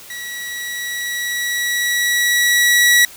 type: tone with level ramp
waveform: sawtooth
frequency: 1934 Hz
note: B6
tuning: 37 cents flat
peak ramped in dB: -24 to -5 dBFS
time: 0.1-3.05 s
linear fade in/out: 2 ms
effects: white hiss -39 dBFS RMS until 3.16 s